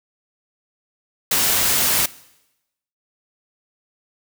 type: noise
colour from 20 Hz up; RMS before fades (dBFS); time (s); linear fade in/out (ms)
white; -18; 1.31-2.06; 5
effects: noise-tail reverb RT60 0.9 s tail -20 dB re dry